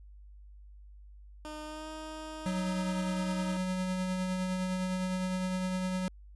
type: tone with pitch glide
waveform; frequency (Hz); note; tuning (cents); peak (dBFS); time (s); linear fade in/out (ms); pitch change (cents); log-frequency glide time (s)
15% pulse; 305.5 to 312.3; D#4 to D#4; -32 to +7; -34; 1.45-3.57; 0; +39; 1.64-1.89
type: tone with tremolo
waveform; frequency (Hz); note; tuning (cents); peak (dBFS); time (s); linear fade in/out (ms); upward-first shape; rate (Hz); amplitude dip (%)
square; 185; F#3; 0; -30; 2.46-6.08; 0; triangle; 9.8; 30
effects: added 50 Hz sine -49 dBFS peak until 6.35 s + resampled to 24000 Hz